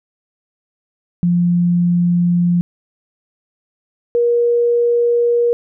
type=tone pair in turn; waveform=sine; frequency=174.61 / 475.4 Hz; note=F3 / A#4; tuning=0 / +34 cents; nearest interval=octave + perfect fourth; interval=1734 cents; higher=second; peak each=-11 dBFS; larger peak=neither; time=1.23-2.61 / 4.15-5.53 s; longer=neither; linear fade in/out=0 ms; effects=none